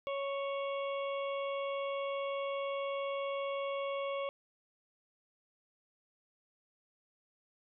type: harmonic tone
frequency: 554.4 Hz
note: C#5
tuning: in tune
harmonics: 1 / 2 / 4 / 5 / 6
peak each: -35 / -41 / -47 / -49 / -51 dBFS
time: 0.07-4.29 s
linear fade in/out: 0 ms
effects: none